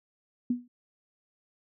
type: tone with exponential decay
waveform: sine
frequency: 244.4 Hz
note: B3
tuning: 18 cents flat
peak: -21 dBFS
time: 0.5-0.68 s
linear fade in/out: 5 ms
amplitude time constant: 38 ms
effects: none